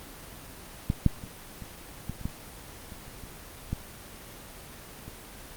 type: clicks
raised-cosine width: 5 ms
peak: -12 / -7 / -25 / -26 / -18 / -28 / -16 / -29 / -30 / -28 / -16 / -28 dBFS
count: 12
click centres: 0.901 / 1.063 / 1.238 / 1.622 / 2.096 / 2.213 / 2.255 / 2.922 / 3.08 / 3.237 / 3.73 / 5.08 s
effects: pink hiss -45 dBFS RMS until 5.56 s + Opus 24 kbps